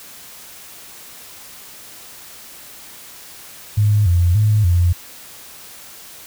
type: tone with pitch steps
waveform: sine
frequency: 104.6 / 87.3 / 106.5 / 87.4 Hz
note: G#2 / F2 / G#2 / F2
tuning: +13 / 0 / +44 / +2 cents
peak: -11 dBFS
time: 3.77-4.93 s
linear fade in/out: 10 ms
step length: 290 ms
effects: white hiss -39 dBFS RMS until 6.26 s